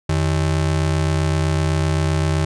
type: ring-modulated tone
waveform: square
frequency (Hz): 119.5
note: A#2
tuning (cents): +43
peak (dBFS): -14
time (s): 0.09-2.45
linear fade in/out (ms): 5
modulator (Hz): 33.9
effects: resampled to 22050 Hz